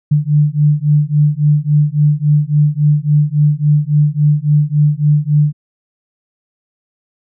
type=beating tone pair; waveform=sine; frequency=146.83 / 150.43 Hz; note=D3 / D3; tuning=0 / +42 cents; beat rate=3.6 Hz; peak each=-12 dBFS; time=0.11-5.53 s; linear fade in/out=10 ms; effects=none